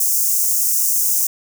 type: high-pass noise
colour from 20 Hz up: white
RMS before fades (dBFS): -17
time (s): 0-1.27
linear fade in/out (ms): 5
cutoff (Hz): 5800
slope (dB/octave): 48
effects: none